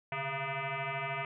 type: tone with frequency modulation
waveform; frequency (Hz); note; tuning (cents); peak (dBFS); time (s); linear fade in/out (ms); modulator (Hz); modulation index
sine; 689; F5; -24; -33; 0.12-1.25; 2; 273; 6.9
effects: none